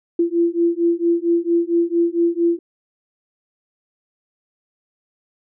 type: beating tone pair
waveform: sine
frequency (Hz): 338.1 / 342.5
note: E4 / F4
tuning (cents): +44 / -34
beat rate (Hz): 4.4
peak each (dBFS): -18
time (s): 0.19-2.59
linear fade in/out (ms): 5
effects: none